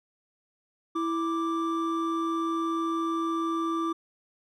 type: tone pair together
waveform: triangle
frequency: 329.6 / 1175.7 Hz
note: E4 / D6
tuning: 0 / +2 cents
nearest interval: octave + minor seventh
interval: 2202 cents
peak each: -26 / -28 dBFS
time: 0.95-3.93 s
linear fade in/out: 10 ms
effects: none